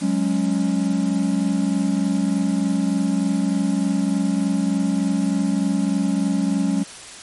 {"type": "chord", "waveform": "triangle", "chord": "F# suspended second", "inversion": "none", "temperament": "equal with one note detuned", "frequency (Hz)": [184.36, 207.7, 277.2], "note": ["F#3", "G#3", "C#4"], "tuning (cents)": [-6, 0, 0], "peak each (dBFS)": -20, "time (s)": [0.01, 6.84], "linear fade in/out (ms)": 20, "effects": ["white hiss -38 dBFS RMS until 7.22 s", "MP3 48 kbps"]}